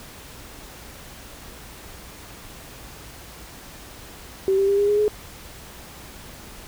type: tone with pitch steps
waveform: sine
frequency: 385.4 / 392.4 / 399.5 / 406.7 / 414 / 421.5 Hz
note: G4 / G4 / G4 / G#4 / G#4 / G#4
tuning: -29 / +2 / +33 / -36 / -5 / +26 cents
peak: -16 dBFS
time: 4.48-5.08 s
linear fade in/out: 0 ms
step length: 100 ms
effects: added 59 Hz sine -49 dBFS peak until 6.67 s + pink hiss -42 dBFS RMS until 6.67 s